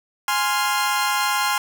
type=chord; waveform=sawtooth; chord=F minor; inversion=first; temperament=equal; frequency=830.6 / 1046.5 / 1396.9 Hz; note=Ab5 / C6 / F6; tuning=0 / 0 / 0 cents; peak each=-20 / -19 / -21 dBFS; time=0.28-1.58 s; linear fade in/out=2 ms; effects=none